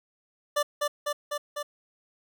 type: tone with echo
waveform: 25% pulse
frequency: 587.3 Hz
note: D5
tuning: in tune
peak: -19 dBFS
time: 0.56-0.63 s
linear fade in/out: 10 ms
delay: 250 ms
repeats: 4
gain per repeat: -2 dB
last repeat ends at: 1.63 s
effects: none